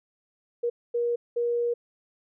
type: tone bursts at uneven times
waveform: sine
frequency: 475.6 Hz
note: A#4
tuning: 35 cents sharp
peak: -23 dBFS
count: 3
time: 0.63-0.7 / 0.94-1.16 / 1.36-1.74 s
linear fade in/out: 10 ms
effects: none